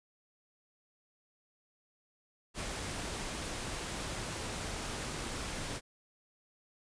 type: noise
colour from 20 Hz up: pink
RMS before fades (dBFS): -39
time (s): 2.54-5.81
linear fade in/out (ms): 50
effects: resampled to 22050 Hz